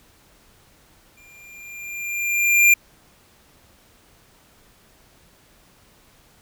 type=tone with exponential growth; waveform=square; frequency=2392 Hz; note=D7; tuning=31 cents sharp; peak=-10 dBFS; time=1.17-2.74 s; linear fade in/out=5 ms; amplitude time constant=340 ms; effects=pink hiss -55 dBFS RMS until 6.41 s